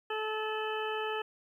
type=harmonic tone; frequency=433.5 Hz; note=A4; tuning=26 cents flat; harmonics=1 / 2 / 3 / 4 / 6 / 7; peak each=-35 / -38 / -40 / -41 / -43 / -43 dBFS; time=0.1-1.22 s; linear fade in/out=5 ms; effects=11-bit